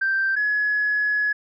sine tone pair in turn, 1568 / 1690.3 Hz, G6 / G#6, 0 / +30 cents, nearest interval minor second, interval 130 cents, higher second, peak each -18 dBFS, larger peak neither, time 0.01-0.36 / 0.36-1.33 s, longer second, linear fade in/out 10 ms, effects tanh soft clip ceiling -14 dBFS

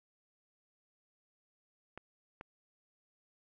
clicks, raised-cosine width 0.5 ms, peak -30 dBFS, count 2, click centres 1.976 / 2.411 s, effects none

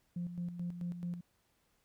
sine tone with tremolo, 174.61 Hz, F3, in tune, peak -34 dBFS, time 0.16-1.21 s, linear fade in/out 5 ms, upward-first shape square, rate 4.6 Hz, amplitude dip 60%, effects tanh soft clip ceiling -31 dBFS + pink hiss -75 dBFS RMS until 1.84 s

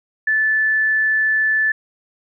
sine tone, 1747 Hz, A6, 13 cents flat, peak -14 dBFS, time 0.27-1.72 s, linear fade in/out 5 ms, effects none

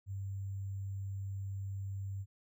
sine tone with sample-and-hold, 97.7 Hz, G2, 5 cents flat, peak -37 dBFS, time 0.06-2.26 s, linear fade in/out 50 ms, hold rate 7350 Hz, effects none

